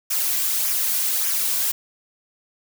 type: noise with flanger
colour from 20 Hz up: blue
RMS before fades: -22 dBFS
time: 0.1-1.72 s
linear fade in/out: 10 ms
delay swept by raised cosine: 0.23 to 2.33 ms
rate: 1.7 Hz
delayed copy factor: -0.5
effects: none